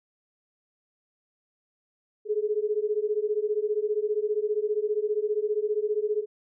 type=beating tone pair; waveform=sine; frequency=415.3 / 430.3 Hz; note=G#4 / A4; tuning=0 / -39 cents; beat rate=15 Hz; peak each=-27 dBFS; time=2.25-6.26 s; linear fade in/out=50 ms; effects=none